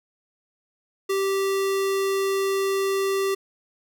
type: tone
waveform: square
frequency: 390 Hz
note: G4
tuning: 9 cents flat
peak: -22 dBFS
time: 1.09-3.35 s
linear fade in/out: 10 ms
effects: none